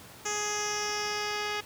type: tone with low-pass filter sweep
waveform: 10% pulse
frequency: 417.4 Hz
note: G#4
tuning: 9 cents sharp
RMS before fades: -32 dBFS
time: 0.25-1.61 s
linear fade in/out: 10 ms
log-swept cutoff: 6800 to 4300 Hz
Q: 4.6
effects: pink hiss -49 dBFS RMS until 1.65 s + high-pass 80 Hz 12 dB/octave